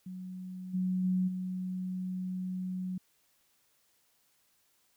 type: tone with level steps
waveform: sine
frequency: 184.4 Hz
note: F#3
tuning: 6 cents flat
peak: -39 / -28 / -26 / -33 dBFS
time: 0.06-2.98 s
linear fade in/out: 5 ms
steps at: 0.73 / 1.03 / 1.27 s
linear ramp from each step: 20 ms
effects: white hiss -71 dBFS RMS until 4.96 s